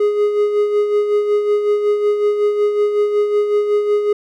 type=tone with tremolo; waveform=triangle; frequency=415.3 Hz; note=G#4; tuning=in tune; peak=-9 dBFS; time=0-4.13 s; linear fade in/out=5 ms; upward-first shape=sine; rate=5.4 Hz; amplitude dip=50%; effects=none